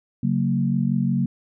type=chord; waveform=sine; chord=F# major; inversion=second; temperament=equal with one note detuned; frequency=138.59 / 185 / 229.9 Hz; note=C#3 / F#3 / A#3; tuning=0 / 0 / -24 cents; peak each=-23 dBFS; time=0.23-1.26 s; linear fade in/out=5 ms; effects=none